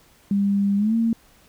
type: tone with pitch glide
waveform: sine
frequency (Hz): 200 to 228.4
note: G3 to A#3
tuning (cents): +35 to -35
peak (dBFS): -17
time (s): 0.31-1.13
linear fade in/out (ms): 2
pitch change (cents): +230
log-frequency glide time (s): 0.77-0.95
effects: pink hiss -55 dBFS RMS until 1.48 s